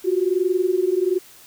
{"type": "tone pair together", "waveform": "sine", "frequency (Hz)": [356.2, 377.4], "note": ["F4", "F#4"], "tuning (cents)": [34, 34], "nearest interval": "minor second", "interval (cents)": 100, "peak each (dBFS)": -20, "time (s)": [0.04, 1.19], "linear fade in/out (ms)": 20, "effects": ["white hiss -47 dBFS RMS until 1.46 s"]}